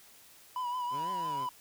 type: tone with vibrato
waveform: triangle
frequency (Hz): 987.8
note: B5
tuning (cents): 0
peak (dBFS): -30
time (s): 0.56-1.49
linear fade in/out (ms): 2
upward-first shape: triangle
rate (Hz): 6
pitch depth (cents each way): 53
type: exponential two-way sweep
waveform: 15% pulse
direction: up then down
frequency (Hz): 123.6 to 192.2 to 123.6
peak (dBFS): -37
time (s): 0.9-1.48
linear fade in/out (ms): 50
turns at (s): 1.11
effects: white hiss -57 dBFS RMS until 1.6 s